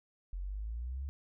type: exponential sweep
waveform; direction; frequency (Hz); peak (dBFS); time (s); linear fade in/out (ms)
sine; up; 43.65 to 71.1; -36; 0.33-1.09; 0
effects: none